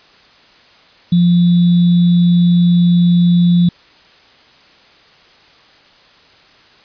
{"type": "tone with sample-and-hold", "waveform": "sine", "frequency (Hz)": 174.61, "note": "F3", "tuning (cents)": 0, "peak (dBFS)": -7, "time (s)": [1.12, 3.69], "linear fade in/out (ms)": 5, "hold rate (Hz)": 3675, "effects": ["white hiss -46 dBFS RMS until 6.84 s", "resampled to 11025 Hz"]}